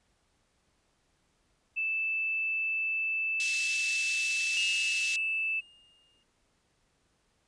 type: tone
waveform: sine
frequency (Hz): 2637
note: E7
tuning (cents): 0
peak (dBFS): -28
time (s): 1.76-5.61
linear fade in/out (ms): 20
type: band-pass noise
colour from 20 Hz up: white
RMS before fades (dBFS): -37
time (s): 3.4-5.16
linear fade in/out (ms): 0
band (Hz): 2400 to 7300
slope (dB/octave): 24
type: tone with exponential decay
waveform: triangle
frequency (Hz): 2830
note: F7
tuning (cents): +22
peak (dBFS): -27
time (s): 4.57-6.23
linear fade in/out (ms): 0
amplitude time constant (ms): 360
effects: pink hiss -72 dBFS RMS until 7.47 s + resampled to 22050 Hz